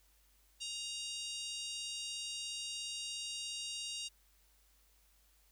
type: harmonic tone with a mistuned harmonic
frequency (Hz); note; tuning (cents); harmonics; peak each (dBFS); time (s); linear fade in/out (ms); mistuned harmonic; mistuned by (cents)
937; A#5; +9; 3 / 4 / 5 / 6 / 7 / 8 / 9 / 10; -44 / -46 / -48 / -50 / -51 / -52 / -53 / -54; 0.6-4.09; 20; 10; +22
effects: added 50 Hz sine -69 dBFS peak until 5.51 s + white hiss -71 dBFS RMS until 5.51 s